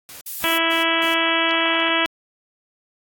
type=noise bursts; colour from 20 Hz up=white; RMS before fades=-38 dBFS; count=4; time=0.09-1.14 s; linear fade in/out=0 ms; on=120 ms; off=190 ms
type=noise; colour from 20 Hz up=violet; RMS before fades=-28 dBFS; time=0.26-0.58 s; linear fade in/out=5 ms
type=harmonic tone; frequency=329.6 Hz; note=E4; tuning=in tune; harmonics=1 / 2 / 3 / 4 / 5 / 6 / 7 / 8 / 9 / 10; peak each=-26 / -26 / -26 / -26 / -26 / -26 / -26 / -26 / -26 / -26 dBFS; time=0.44-2.06 s; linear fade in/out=0 ms
effects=AAC 64 kbps